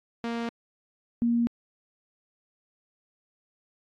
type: tone pair in turn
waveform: sawtooth / sine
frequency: 233.1 / 235.5 Hz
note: A#3 / A#3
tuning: 0 / +18 cents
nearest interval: unison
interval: 18 cents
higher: second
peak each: -25 / -21 dBFS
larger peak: second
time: 0.24-0.49 / 1.22-1.47 s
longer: neither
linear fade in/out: 0 ms
effects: low-pass 4000 Hz 12 dB/octave + AAC 64 kbps